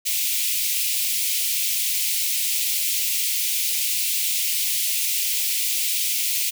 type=high-pass noise; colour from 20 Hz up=white; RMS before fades=-23 dBFS; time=0.05-6.51 s; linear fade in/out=20 ms; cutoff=2200 Hz; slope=48 dB/octave; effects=none